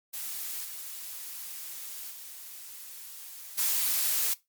blue noise with level steps, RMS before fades -36 / -40 / -44 / -27 dBFS, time 0.13-4.34 s, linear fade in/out 10 ms, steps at 0.63 / 2.1 / 3.57 s, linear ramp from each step 20 ms, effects noise-tail reverb RT60 0.2 s tail -19 dB re dry + MP3 96 kbps

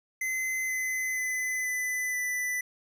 square tone with pitch steps, 2050 / 2035 / 2019 / 2004 / 1989.3 Hz, C7 / C7 / B6 / B6 / B6, -36 / -49 / +38 / +25 / +12 cents, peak -29 dBFS, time 0.21-2.61 s, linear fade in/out 5 ms, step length 480 ms, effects none

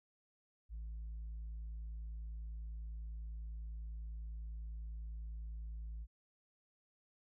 sine tone, 55 Hz, A1, in tune, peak -40 dBFS, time 0.69-6.07 s, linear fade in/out 50 ms, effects tanh soft clip ceiling -41 dBFS

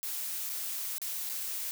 blue noise with dropouts, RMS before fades -36 dBFS, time 0.03-1.71 s, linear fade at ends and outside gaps 0 ms, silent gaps 0.494-0.498 / 0.982-1.017 / 1.292-1.297 s, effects none

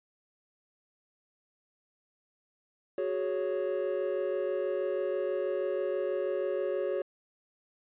triangle chord, F# suspended second, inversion none, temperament just, 370 / 416.2 / 555 Hz, F#4 / G#4 / C#5, 0 / +4 / +2 cents, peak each -31 / -32 / -30 dBFS, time 2.98-7.02 s, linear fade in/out 2 ms, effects tanh soft clip ceiling -18 dBFS + resampled to 8000 Hz

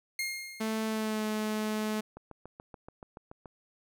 sawtooth tone with exponential decay, 2132 Hz, C7, 32 cents sharp, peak -26 dBFS, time 0.19-1.16 s, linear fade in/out 2 ms, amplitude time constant 210 ms
sawtooth tone with pitch glide, 220 to 214.9 Hz, A3 to A3, 0 to -41 cents, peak -26 dBFS, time 0.6-2.01 s, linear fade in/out 10 ms, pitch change -41 cents, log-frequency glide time 0.86-1.24 s
click train, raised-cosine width 1 ms, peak -31 dBFS, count 10, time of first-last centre 2.17-3.458 s, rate 6.99 Hz
effects none

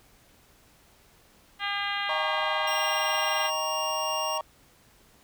harmonic tone, 403.3 Hz, G4, 49 cents sharp, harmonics 2 / 3 / 4 / 5 / 6 / 7 / 8 / 9 / 10, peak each -35 / -35 / -34 / -34 / -40 / -37 / -36 / -43 / -43 dBFS, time 1.59-3.51 s, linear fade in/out 50 ms
triangle chord, Eb dominant seventh, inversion none, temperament equal, 622.3 / 784 / 932.3 / 1108.7 Hz, Eb5 / G5 / Bb5 / Db6, 0 / 0 / 0 / 0 cents, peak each -31 / -36 / -31 / -31 dBFS, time 2.09-4.41 s, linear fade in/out 2 ms
25% pulse tone, 2800 Hz, F7, 4 cents sharp, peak -27 dBFS, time 2.67-4.38 s, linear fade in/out 5 ms
effects pink hiss -59 dBFS RMS until 5.23 s

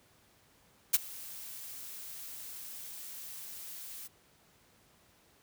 blue noise with ADSR envelope, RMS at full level -22 dBFS, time 0.93-4.08 s, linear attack 15 ms, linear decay 27 ms, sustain -23 dB, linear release 17 ms, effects pink hiss -65 dBFS RMS until 5.42 s + high-pass 60 Hz 12 dB/octave

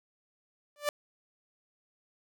sawtooth tone with exponential growth, 587.3 Hz, D5, in tune, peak -20 dBFS, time 0.76-0.89 s, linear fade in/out 1 ms, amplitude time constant 27 ms, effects none

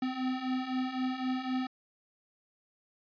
square beating tone pair, 254.6 / 258.5 Hz, C4 / C4, -47 / -21 cents, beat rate 3.9 Hz, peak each -37 / -33 dBFS, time 0.02-1.67 s, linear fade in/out 5 ms, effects resampled to 11025 Hz

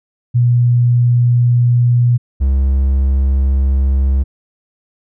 sine / triangle tone pair in turn, 121.2 / 67.18 Hz, B2 / C2, -32 / +46 cents, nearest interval minor seventh, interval 1022 cents, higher first, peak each -8 dBFS, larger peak neither, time 0.34-2.18 / 2.4-4.24 s, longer neither, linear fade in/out 20 ms, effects none

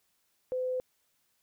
sine tone, 509 Hz, C5, 48 cents flat, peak -29 dBFS, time 0.52-0.8 s, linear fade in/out 0 ms, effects white hiss -74 dBFS RMS until 1.42 s

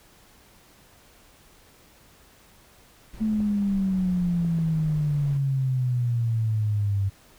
brown noise, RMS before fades -40 dBFS, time 3.13-5.38 s, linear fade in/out 10 ms
sine exponential sweep, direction down, 220 to 97 Hz, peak -21 dBFS, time 3.2-7.1 s, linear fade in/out 20 ms
clicks, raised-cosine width 2 ms, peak -27 dBFS, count 3, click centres 3.404 / 4.448 / 4.587 s
effects pink hiss -55 dBFS RMS until 7.38 s

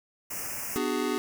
white band-stop noise, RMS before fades -35 dBFS, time 0.3-0.78 s, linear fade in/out 10 ms, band 2800 to 5100 Hz, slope 96 dB/octave
square chord, G# half-diminished seventh, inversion first, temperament just, 249.2 / 299 / 373.8 / 415.3 Hz, B3 / D4 / F#4 / G#4, +16 / +31 / +18 / 0 cents, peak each -33 dBFS, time 0.76-1.18 s, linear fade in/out 0 ms
effects none

